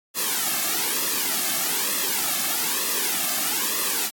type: noise with flanger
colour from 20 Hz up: white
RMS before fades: -24 dBFS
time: 0.14-4.11 s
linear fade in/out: 50 ms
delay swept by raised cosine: 1.3 to 2.1 ms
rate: 1.1 Hz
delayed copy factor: -0.75
effects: high-pass 200 Hz 12 dB/octave + AAC 64 kbps

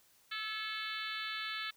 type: harmonic tone with a mistuned harmonic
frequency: 438.2 Hz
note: A4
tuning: 7 cents flat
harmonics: 3 / 4 / 5 / 6 / 7 / 8 / 9 / 10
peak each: -44 / -43 / -45 / -47 / -47 / -45 / -47 / -50 dBFS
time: 0.31-1.71 s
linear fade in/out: 10 ms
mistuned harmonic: 4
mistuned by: -40 cents
effects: white hiss -67 dBFS RMS until 1.76 s

